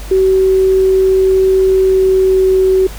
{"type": "tone with pitch glide", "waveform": "sine", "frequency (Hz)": [379.7, 377.5], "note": ["F#4", "F#4"], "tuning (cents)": [45, 35], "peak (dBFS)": -7, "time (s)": [0.11, 2.87], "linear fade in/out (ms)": 5, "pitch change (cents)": -10, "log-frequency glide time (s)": [1.7, 2.5], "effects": ["added 50 Hz sine -25 dBFS peak until 2.98 s", "pink hiss -33 dBFS RMS until 2.98 s"]}